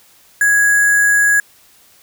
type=tone with sample-and-hold; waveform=sine; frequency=1661.2 Hz; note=G#6; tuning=in tune; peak=-9 dBFS; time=0.41-1.4 s; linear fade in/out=2 ms; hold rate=8820 Hz; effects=white hiss -49 dBFS RMS until 2.02 s